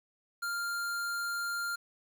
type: tone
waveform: square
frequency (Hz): 1396.9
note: F6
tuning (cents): 0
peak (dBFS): -33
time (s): 0.42-1.76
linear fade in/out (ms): 10
effects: 10-bit